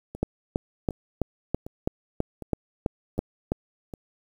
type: two click trains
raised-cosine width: 2 ms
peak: -10 / -23 dBFS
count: 11 / 6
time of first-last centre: 0.23-3.519 / 0.15-3.938 s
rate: 3.04 / 1.32 Hz
effects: 8-bit